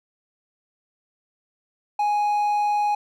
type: tone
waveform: triangle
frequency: 830.6 Hz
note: G#5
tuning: in tune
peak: -17 dBFS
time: 1.99-2.95 s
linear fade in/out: 5 ms
effects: none